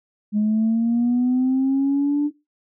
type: linear sweep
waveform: sine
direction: up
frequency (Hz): 207.7 to 295.8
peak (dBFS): -15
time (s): 0.32-2.31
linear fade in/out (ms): 50
effects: noise-tail reverb RT60 0.2 s tail -17 dB re dry + tanh soft clip ceiling -13 dBFS